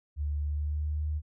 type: tone with pitch glide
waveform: sine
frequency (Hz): 73.42 to 75.97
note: D2 to D#2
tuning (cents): 0 to -41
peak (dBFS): -28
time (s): 0.16-1.22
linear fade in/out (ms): 50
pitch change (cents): +59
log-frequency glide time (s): 0.4-1.06
effects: none